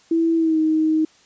sine tone with pitch glide, 329.6 to 314.2 Hz, E4 to D#4, 0 to +17 cents, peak -15 dBFS, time 0.11-1.05 s, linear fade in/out 5 ms, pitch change -83 cents, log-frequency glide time 0.36-0.59 s, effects white hiss -54 dBFS RMS until 1.25 s + resampled to 16000 Hz

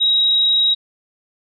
sine tone, 3818 Hz, A#7, 41 cents sharp, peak -12 dBFS, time 0-0.75 s, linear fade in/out 20 ms, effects none

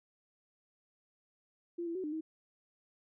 sine tone with pitch steps, 343.9 / 335.4 / 373.4 / 301.2 / 317.2 Hz, F4 / E4 / F#4 / D4 / D#4, -27 / +30 / +16 / +44 / +33 cents, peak -35 dBFS, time 1.78-2.21 s, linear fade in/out 10 ms, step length 86 ms, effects none

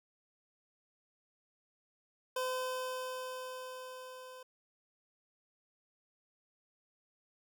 25% pulse tone with level ramp, 511 Hz, C5, 41 cents flat, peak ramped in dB -29 to -45 dBFS, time 2.36-4.43 s, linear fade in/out 5 ms, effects none

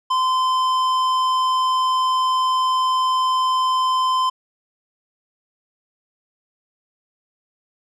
sine tone with tanh clipping, 1030 Hz, C6, 28 cents flat, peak -18 dBFS, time 0.1-4.3 s, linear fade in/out 10 ms, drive 12 dB, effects none

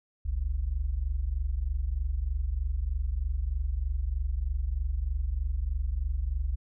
sine tone pair together, 46.08 / 69.3 Hz, F#1 / C#2, -6 / 0 cents, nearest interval perfect fifth, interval 706 cents, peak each -30 / -29 dBFS, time 0.25-6.56 s, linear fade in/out 10 ms, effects none

